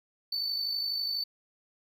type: tone with amplitude modulation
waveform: triangle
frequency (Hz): 4511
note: C#8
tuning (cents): +29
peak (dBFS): -25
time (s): 0.32-1.24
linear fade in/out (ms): 5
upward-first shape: sine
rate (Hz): 52.1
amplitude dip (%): 55
effects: tanh soft clip ceiling -22 dBFS